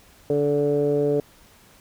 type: tone with low-pass filter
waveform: 15% pulse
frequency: 145.1 Hz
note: D3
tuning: 21 cents flat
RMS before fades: -21 dBFS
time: 0.3-1.2 s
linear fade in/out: 2 ms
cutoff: 490 Hz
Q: 6.1
effects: pink hiss -53 dBFS RMS until 1.8 s